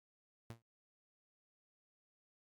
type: tone with exponential decay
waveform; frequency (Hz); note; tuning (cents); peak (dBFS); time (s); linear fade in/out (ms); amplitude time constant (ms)
sawtooth; 115.2; A#2; -20; -40; 0.5-0.62; 0; 25
effects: noise-tail reverb RT60 0.1 s tail -19 dB re dry + MP3 96 kbps